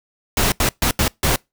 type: noise bursts at uneven times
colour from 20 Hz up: pink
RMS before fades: -17 dBFS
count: 5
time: 0.37-0.52 / 0.6-0.69 / 0.82-0.91 / 0.99-1.08 / 1.23-1.36 s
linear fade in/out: 2 ms
effects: noise-tail reverb RT60 0.2 s tail -25 dB re dry